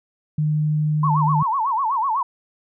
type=tone; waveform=sine; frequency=152.1 Hz; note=D#3; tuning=39 cents flat; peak=-17 dBFS; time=0.38-1.43 s; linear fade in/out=5 ms
type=tone with vibrato; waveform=sine; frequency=987.8 Hz; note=B5; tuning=in tune; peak=-18 dBFS; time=1.03-2.23 s; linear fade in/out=5 ms; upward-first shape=sine; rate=8 Hz; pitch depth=230 cents each way
effects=none